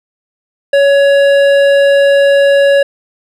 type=tone with hard clipping; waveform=triangle; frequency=560 Hz; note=C#5; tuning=18 cents sharp; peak=-7 dBFS; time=0.73-2.83 s; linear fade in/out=5 ms; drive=15 dB; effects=none